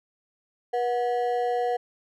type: ring-modulated tone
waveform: triangle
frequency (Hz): 607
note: D#5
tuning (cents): -43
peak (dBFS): -18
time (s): 0.73-1.77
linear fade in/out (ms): 10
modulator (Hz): 124
effects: none